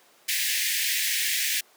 pink high-pass noise, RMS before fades -26 dBFS, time 0.28-1.61 s, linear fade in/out 10 ms, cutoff 1700 Hz, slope 96 dB/octave, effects pink hiss -57 dBFS RMS until 1.76 s + high-pass 400 Hz 12 dB/octave

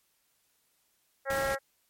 harmonic tone, 272 Hz, C#4, 33 cents flat, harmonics 2 / 3 / 4 / 5 / 6 / 7 / 8, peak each -30 / -37 / -44 / -36 / -36 / -38 / -50 dBFS, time 1.25-1.59 s, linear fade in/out 50 ms
pink noise, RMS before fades -38 dBFS, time 1.3-1.55 s, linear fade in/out 2 ms
effects white hiss -72 dBFS RMS until 1.89 s + MP3 64 kbps

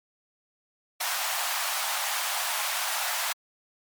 pink high-pass noise, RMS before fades -29 dBFS, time 1-3.33 s, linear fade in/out 10 ms, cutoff 670 Hz, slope 48 dB/octave, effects MP3 96 kbps

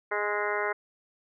harmonic tone with a mistuned harmonic, 207.3 Hz, G#3, 3 cents flat, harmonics 2 / 3 / 4 / 5 / 6 / 7 / 8 / 9 / 10, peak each -32 / -35 / -36 / -35 / -38 / -34 / -40 / -36 / -37 dBFS, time 0.11-0.73 s, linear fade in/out 10 ms, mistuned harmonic 6, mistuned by +24 cents, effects none

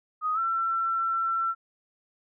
sine tone with pitch glide, 1249 to 1346.4 Hz, D#6 to E6, +6 to +36 cents, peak -24 dBFS, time 0.21-1.55 s, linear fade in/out 50 ms, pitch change +130 cents, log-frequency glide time 0.34-0.39 s, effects none

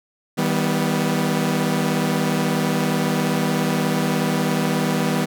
sawtooth chord, Eb augmented, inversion none, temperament equal with one note detuned, 159.11 / 196 / 246.9 Hz, Eb3 / G3 / B3, +39 / 0 / 0 cents, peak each -19 dBFS, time 0.37-5.26 s, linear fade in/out 20 ms, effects none

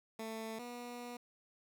15% pulse tone pair in turn, 222.3 / 242.5 Hz, A3 / B3, +18 / -31 cents, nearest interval major second, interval 151 cents, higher second, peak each -35 / -38 dBFS, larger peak first, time 0.19-0.59 / 0.59-1.17 s, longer second, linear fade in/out 5 ms, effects none

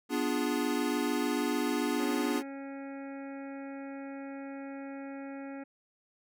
square chord, B diminished seventh, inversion none, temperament equal, 246.9 / 293.7 / 349.2 / 415.3 Hz, B3 / D4 / F4 / Ab4, 0 / 0 / 0 / 0 cents, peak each -34 / -33 / -37 / -37 dBFS, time 0.09-2.43 s, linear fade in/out 50 ms
harmonic tone, 274.8 Hz, C#4, 15 cents flat, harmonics 1 / 2 / 3 / 5 / 6 / 7 / 8 / 9, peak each -40 / -46 / -50 / -54 / -56 / -57 / -58 / -59 dBFS, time 1.99-5.64 s, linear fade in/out 10 ms
effects none

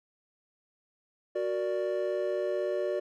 triangle chord, Gb augmented, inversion none, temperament equal, 370 / 466.2 / 587.3 Hz, Gb4 / Bb4 / D5, 0 / 0 / 0 cents, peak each -30 / -34 / -29 dBFS, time 1.35-3 s, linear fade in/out 10 ms, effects none

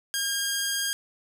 10% pulse tone, 1617 Hz, G#6, 47 cents flat, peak -17 dBFS, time 0.14-0.93 s, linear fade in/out 0 ms, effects none

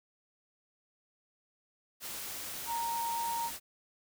sine tone in noise, 930 Hz, A#5, 4 cents flat, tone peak -32 dBFS, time 2.66-3.51 s, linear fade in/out 50 ms, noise white, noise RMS -41 dBFS, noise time 2-3.6 s, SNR +6 dB, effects none

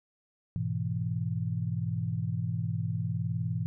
sine chord, E major, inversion first, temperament equal, 103.83 / 123.47 / 164.81 Hz, G#2 / B2 / E3, 0 / 0 / 0 cents, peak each -33 dBFS, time 0.56-3.66 s, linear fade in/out 0 ms, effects none

